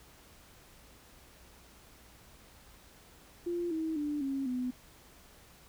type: tone with pitch steps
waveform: sine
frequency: 346.8 / 319.9 / 295 / 272.1 / 251 Hz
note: F4 / D#4 / D4 / C#4 / B3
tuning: -12 / +48 / +8 / -32 / +28 cents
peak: -31 dBFS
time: 3.46-4.71 s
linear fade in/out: 10 ms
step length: 250 ms
effects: added 60 Hz sine -64 dBFS peak until 5.68 s + pink hiss -58 dBFS RMS until 5.68 s